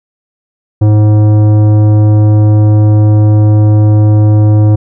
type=tone with tanh clipping; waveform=sine; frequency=106 Hz; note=G#2; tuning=36 cents sharp; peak=-5 dBFS; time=0.81-4.76 s; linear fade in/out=10 ms; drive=13 dB; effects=none